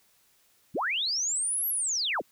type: linear two-way sweep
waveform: sine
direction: up then down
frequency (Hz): 89.5 to 11840 to 89.5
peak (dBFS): -26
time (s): 0.74-2.22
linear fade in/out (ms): 20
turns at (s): 1.68
effects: white hiss -65 dBFS RMS until 2.31 s